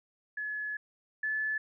sine tone pair in turn, 1705 / 1731.8 Hz, G#6 / A6, +45 / -28 cents, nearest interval unison, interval 27 cents, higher second, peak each -33 / -29 dBFS, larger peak second, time 0.37-0.77 / 1.23-1.58 s, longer first, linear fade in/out 5 ms, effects none

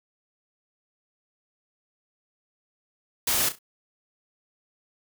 white noise with echo, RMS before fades -24 dBFS, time 3.27-3.49 s, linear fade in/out 5 ms, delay 33 ms, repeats 3, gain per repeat -11 dB, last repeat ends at 3.589 s, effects none

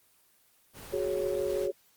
pink noise, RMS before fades -45 dBFS, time 0.73-1.69 s, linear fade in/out 50 ms
sine chord, F# suspended second, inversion none, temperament just, 370 / 416.2 / 555 Hz, F#4 / G#4 / C#5, 0 / +4 / +2 cents, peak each -32 dBFS, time 0.92-1.72 s, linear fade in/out 20 ms
effects white hiss -65 dBFS RMS until 1.96 s + Opus 24 kbps

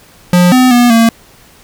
square tone with pitch steps, 177.8 / 254.4 / 242.3 / 228.5 Hz, F3 / C4 / B3 / A#3, +31 / -48 / -33 / -34 cents, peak -5 dBFS, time 0.33-1.09 s, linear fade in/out 2 ms, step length 190 ms, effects pink hiss -42 dBFS RMS until 1.63 s

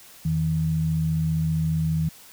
sine tone pair together, 84.82 / 159.8 Hz, E2 / D#3, +50 / +47 cents, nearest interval major seventh, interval 1097 cents, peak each -29 / -21 dBFS, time 0.25-2.09 s, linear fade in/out 5 ms, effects white hiss -48 dBFS RMS until 2.32 s

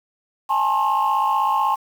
sine tone cluster, 823 / 879 / 1070 Hz, G#5 / A5 / C6, -16 / -2 / +38 cents, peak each -21 / -20 / -18 dBFS, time 0.49-1.76 s, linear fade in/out 20 ms, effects tanh soft clip ceiling -12 dBFS + 7-bit

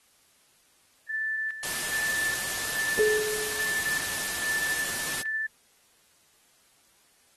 sine tone with tremolo, 1760 Hz, A6, in tune, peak -27 dBFS, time 1.09-5.47 s, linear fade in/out 10 ms, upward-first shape square, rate 1.2 Hz, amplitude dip 65%
white noise, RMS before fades -32 dBFS, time 1.63-5.22 s, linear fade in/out 2 ms
sine tone with exponential decay, 427 Hz, G#4, 48 cents sharp, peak -18 dBFS, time 2.99-3.91 s, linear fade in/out 0 ms, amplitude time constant 200 ms
effects white hiss -63 dBFS RMS until 7.36 s + AAC 32 kbps

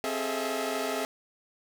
sawtooth tone cluster, 264.2 / 409 / 432.4 / 642 / 684 Hz, C4 / G#4 / A4 / E5 / F5, +17 / -26 / -30 / -46 / -36 cents, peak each -32 / -33 / -31 / -30 / -34 dBFS, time 0.04-1.05 s, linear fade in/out 0 ms, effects none

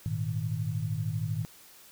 sine chord, Ab suspended second, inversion none, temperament equal, 103.83 / 116.54 / 155.56 Hz, Ab2 / Bb2 / Eb3, 0 / 0 / 0 cents, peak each -33 dBFS, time 0.06-1.45 s, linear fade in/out 0 ms, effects white hiss -54 dBFS RMS until 1.91 s

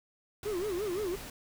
pink noise, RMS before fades -44 dBFS, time 0.43-1.3 s, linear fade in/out 2 ms
triangle tone with vibrato, 385.8 Hz, G4, 28 cents flat, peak -29 dBFS, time 0.45-1.16 s, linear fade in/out 10 ms, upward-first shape sine, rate 5.8 Hz, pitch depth 200 cents each way
effects none

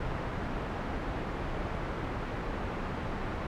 pink low-pass noise, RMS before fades -35 dBFS, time 0-3.47 s, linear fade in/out 5 ms, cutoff 1600 Hz, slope 12 dB/octave, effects none

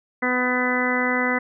harmonic tone, 250.2 Hz, B3, 23 cents sharp, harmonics 1 / 2 / 3 / 4 / 5 / 6 / 7 / 8, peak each -25 / -27 / -31 / -30 / -30 / -29 / -30 / -24 dBFS, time 0.22-1.39 s, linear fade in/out 10 ms, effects none

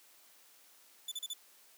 sawtooth tone bursts, 3490 Hz, A7, 15 cents flat, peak -34 dBFS, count 4, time 1.08-1.336 s, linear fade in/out 5 ms, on 37 ms, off 36 ms, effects white hiss -62 dBFS RMS until 1.77 s + high-pass 300 Hz 12 dB/octave

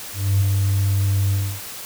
triangle tone with ADSR envelope, 98 Hz, G2, in tune, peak -9 dBFS, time 0.13-1.61 s, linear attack 280 ms, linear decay 12 ms, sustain -4 dB, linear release 300 ms, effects tanh soft clip ceiling -11 dBFS + white hiss -34 dBFS RMS until 1.85 s

